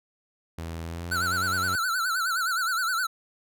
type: tone with pitch glide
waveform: sawtooth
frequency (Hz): 82.6 to 92.72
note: E2 to F#2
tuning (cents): +4 to +4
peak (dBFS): -29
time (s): 0.58-1.76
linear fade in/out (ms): 5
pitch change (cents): +200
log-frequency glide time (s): 0.85-1.47
type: tone with vibrato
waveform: square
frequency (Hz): 1417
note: F6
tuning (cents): +25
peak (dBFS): -25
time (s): 1.11-3.07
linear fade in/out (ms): 10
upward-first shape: sine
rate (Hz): 9.6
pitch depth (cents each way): 130
effects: none